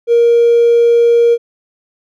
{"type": "tone with hard clipping", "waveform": "triangle", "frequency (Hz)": 470, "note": "A#4", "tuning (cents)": 14, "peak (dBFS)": -6, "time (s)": [0.07, 1.38], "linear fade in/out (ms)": 50, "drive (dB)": 3, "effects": []}